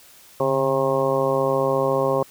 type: harmonic tone with a mistuned harmonic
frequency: 134.4 Hz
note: C3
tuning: 47 cents sharp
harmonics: 1 / 2 / 3 / 4 / 5 / 6 / 7 / 8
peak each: -29 / -30 / -24 / -21 / -30 / -31 / -30 / -27 dBFS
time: 0.4-2.23 s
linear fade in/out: 2 ms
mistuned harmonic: 1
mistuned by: +91 cents
effects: white hiss -49 dBFS RMS until 2.3 s